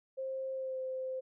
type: tone with pitch glide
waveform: sine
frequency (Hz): 529 to 519.9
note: C5 to C5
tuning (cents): +19 to -11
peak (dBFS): -35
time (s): 0.17-1.21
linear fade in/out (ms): 20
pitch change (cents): -30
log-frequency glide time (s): 0.53-0.79
effects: none